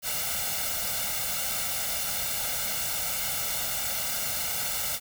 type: noise with comb filter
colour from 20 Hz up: white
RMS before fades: -30 dBFS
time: 0.02-5 s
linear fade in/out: 50 ms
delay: 1.4 ms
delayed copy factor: +0.85
effects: none